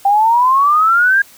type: exponential sweep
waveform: sine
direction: up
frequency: 784 to 1636 Hz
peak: -8 dBFS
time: 0.05-1.22 s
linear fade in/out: 5 ms
effects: white hiss -43 dBFS RMS until 1.37 s